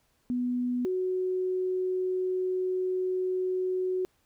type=tone pair in turn; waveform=sine; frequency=246.9 / 369.9 Hz; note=B3 / F#4; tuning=0 / 0 cents; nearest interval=perfect fifth; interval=700 cents; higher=second; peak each=-26 dBFS; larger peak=neither; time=0.3-0.85 / 0.85-4.05 s; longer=second; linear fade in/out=0 ms; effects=pink hiss -70 dBFS RMS until 4.25 s